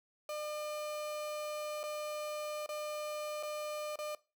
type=tone with dropouts; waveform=35% pulse; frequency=602 Hz; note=D5; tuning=43 cents sharp; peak=-36 dBFS; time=0.29-4.15 s; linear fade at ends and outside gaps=2 ms; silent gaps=1.832-1.837 / 2.662-2.69 / 3.428-3.432 / 3.958-3.988 s; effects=noise-tail reverb RT60 0.3 s tail -20 dB re dry